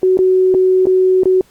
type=tone with dropouts; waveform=sine; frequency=372.7 Hz; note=F#4; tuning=13 cents sharp; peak=-8 dBFS; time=0.03-1.41 s; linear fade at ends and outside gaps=1 ms; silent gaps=0.172-0.189 / 0.542-0.547 / 0.856-0.869 / 1.234-1.256 s; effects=pink hiss -51 dBFS RMS until 1.5 s + Opus 48 kbps